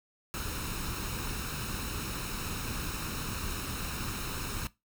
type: noise with comb filter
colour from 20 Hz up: pink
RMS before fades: -36 dBFS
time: 0.34-4.67 s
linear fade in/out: 0 ms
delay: 0.75 ms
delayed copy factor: +0.6
effects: noise-tail reverb RT60 0.2 s tail -19 dB re dry